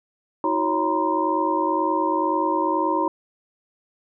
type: tone cluster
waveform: sine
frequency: 318.6 / 368 / 554 / 941 / 1023 Hz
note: D#4 / F#4 / C#5 / A#5 / C6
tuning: +41 / -9 / -1 / +16 / -39 cents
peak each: -25 / -28 / -28 / -23 / -26 dBFS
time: 0.44-3.08 s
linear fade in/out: 2 ms
effects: none